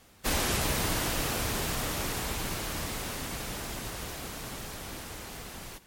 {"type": "noise with level ramp", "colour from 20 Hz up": "pink", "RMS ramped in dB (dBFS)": [-27, -43], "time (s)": [0.24, 5.79], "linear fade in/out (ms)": 20, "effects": ["pink hiss -58 dBFS RMS until 5.86 s", "MP3 64 kbps"]}